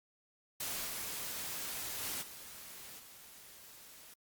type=noise with level steps; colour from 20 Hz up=white; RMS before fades=-39 / -41 / -39 / -50 / -55 dBFS; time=0.6-4.14 s; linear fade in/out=5 ms; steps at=0.85 / 2 / 2.21 / 2.98 s; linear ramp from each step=20 ms; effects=Opus 48 kbps